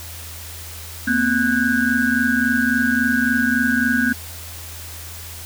sine tone cluster, 232.5 / 256.1 / 1486 / 1623 Hz, A#3 / C4 / F#6 / G#6, -4 / -37 / +7 / -40 cents, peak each -21 dBFS, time 1.07-4.13 s, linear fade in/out 10 ms, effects added 83 Hz sine -36 dBFS peak until 5.45 s + white hiss -36 dBFS RMS until 5.45 s

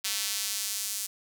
square tone with high-pass filter sweep, 102.5 Hz, G#2, 22 cents flat, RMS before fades -32 dBFS, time 0.04-1.07 s, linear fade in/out 10 ms, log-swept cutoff 3800 to 6900 Hz, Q 0.87, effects none

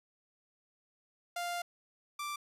sawtooth tone pair in turn, 698.5 / 1174.7 Hz, F5 / D6, 0 / 0 cents, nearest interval major sixth, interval 900 cents, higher second, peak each -31 / -33 dBFS, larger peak first, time 1.36-1.62 / 2.19-2.36 s, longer first, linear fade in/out 5 ms, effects resampled to 32000 Hz

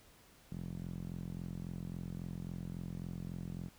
sawtooth tone with band-pass filter, 43.65 Hz, F1, in tune, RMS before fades -43 dBFS, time 0.51-3.69 s, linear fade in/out 10 ms, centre 170 Hz, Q 2.7, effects pink hiss -63 dBFS RMS until 3.78 s

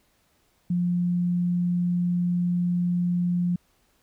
sine tone, 176.2 Hz, F3, 16 cents sharp, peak -21 dBFS, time 0.7-3.56 s, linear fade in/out 5 ms, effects pink hiss -66 dBFS RMS until 4.02 s

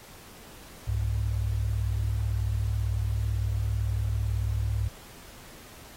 sine tone pair together, 65.1 / 103.12 Hz, C2 / G#2, -8 / -12 cents, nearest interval minor sixth, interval 796 cents, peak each -28 / -27 dBFS, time 0.87-4.89 s, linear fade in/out 10 ms, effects pink hiss -49 dBFS RMS until 5.96 s + AAC 48 kbps

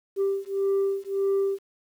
sine beating tone pair, 392 / 393.7 Hz, G4 / G4, 0 / +8 cents, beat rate 1.7 Hz, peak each -24 dBFS, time 0.16-1.59 s, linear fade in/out 50 ms, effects tanh soft clip ceiling -19 dBFS + 9-bit

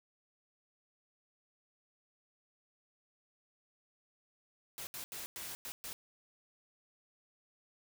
white noise bursts at uneven times, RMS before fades -44 dBFS, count 6, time 4.78-4.87 / 4.94-5.04 / 5.12-5.26 / 5.36-5.55 / 5.65-5.72 / 5.84-5.93 s, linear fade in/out 0 ms, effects none

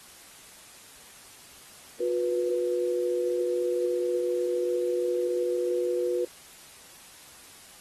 sine tone pair together, 358.1 / 492.1 Hz, F4 / B4, +43 / -6 cents, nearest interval tritone, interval 551 cents, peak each -27 dBFS, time 2-6.25 s, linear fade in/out 5 ms, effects white hiss -50 dBFS RMS until 7.8 s + AAC 32 kbps

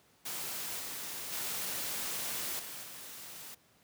white noise with level steps, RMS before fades -39 / -41 / -37 / -44 / -47 dBFS, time 0.25-3.55 s, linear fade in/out 10 ms, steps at 0.79 / 1.32 / 2.59 / 2.83 s, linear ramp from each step 5 ms, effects pink hiss -66 dBFS RMS until 3.83 s + high-pass 100 Hz 12 dB/octave

